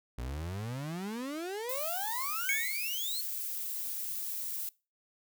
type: exponential sweep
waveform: 35% pulse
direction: up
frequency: 57.1 to 4383 Hz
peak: -34 dBFS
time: 0.18-3.21 s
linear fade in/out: 5 ms
type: noise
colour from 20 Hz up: violet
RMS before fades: -37 dBFS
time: 1.69-4.69 s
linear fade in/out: 2 ms
type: tone with exponential decay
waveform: square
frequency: 2217 Hz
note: C#7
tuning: in tune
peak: -27 dBFS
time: 2.49-3 s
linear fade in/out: 1 ms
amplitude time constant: 110 ms
effects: noise-tail reverb RT60 0.3 s tail -23 dB re dry